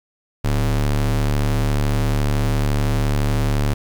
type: ring-modulated tone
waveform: square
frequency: 72.9 Hz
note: D2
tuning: 12 cents flat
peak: -14 dBFS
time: 0.44-3.74 s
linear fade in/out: 10 ms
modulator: 37 Hz
effects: 8-bit